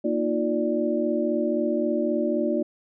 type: tone cluster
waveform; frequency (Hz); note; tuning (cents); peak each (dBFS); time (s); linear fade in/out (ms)
sine; 235.1 / 310.2 / 354 / 586; A#3 / D#4 / F4 / D5; +15 / -5 / +23 / -4; -27; 0.04-2.63; 10
effects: none